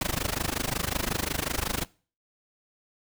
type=noise with amplitude modulation; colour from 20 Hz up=pink; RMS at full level=-26 dBFS; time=0.01-1.85 s; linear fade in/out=2 ms; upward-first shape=sine; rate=25.5 Hz; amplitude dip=95%; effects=noise-tail reverb RT60 0.4 s tail -23 dB re dry